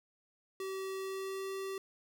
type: tone with pitch glide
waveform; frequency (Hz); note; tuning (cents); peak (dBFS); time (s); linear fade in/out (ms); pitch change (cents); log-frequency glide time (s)
square; 383.4 to 386.7; G4 to G4; -38 to -24; -38; 0.6-1.78; 2; +14; 0.96-1.53
effects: none